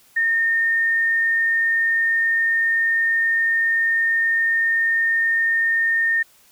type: tone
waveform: sine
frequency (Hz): 1827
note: A#6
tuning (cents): -35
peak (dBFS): -16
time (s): 0.16-6.23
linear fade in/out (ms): 10
effects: white hiss -54 dBFS RMS until 6.51 s